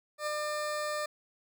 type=tone with ADSR envelope; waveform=20% pulse; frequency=600 Hz; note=D5; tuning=37 cents sharp; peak=-25 dBFS; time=0.18-1.06 s; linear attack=89 ms; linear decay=10 ms; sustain=-2 dB; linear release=6 ms; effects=none